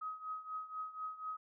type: tone with tremolo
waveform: sine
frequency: 1265 Hz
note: D#6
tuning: 28 cents sharp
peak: -37 dBFS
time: 0.01-1.37 s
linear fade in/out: 10 ms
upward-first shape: triangle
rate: 4.1 Hz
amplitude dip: 85%
effects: none